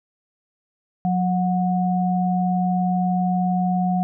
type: tone pair together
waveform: sine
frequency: 181.6 / 731 Hz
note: F#3 / F#5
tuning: -32 / -21 cents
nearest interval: 2 octaves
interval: 2411 cents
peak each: -19 / -23 dBFS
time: 1.05-4.03 s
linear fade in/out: 0 ms
effects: none